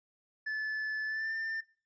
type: tone with pitch glide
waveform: triangle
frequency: 1736 to 1792 Hz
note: A6 to A6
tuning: -24 to +31 cents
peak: -31 dBFS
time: 0.46-1.61 s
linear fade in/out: 10 ms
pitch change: +55 cents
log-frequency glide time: 1.06-1.34 s
effects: noise-tail reverb RT60 0.4 s tail -22 dB re dry + resampled to 16000 Hz